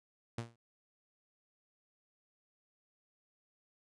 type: tone with exponential decay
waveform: sawtooth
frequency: 116.54 Hz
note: A#2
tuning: in tune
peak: -31 dBFS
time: 0.38-0.56 s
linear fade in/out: 5 ms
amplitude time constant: 39 ms
effects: resampled to 22050 Hz